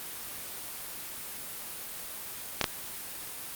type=clicks; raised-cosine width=0.2 ms; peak=-6 dBFS; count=2; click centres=2.613 / 2.642 s; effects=white hiss -40 dBFS RMS until 3.55 s + Opus 32 kbps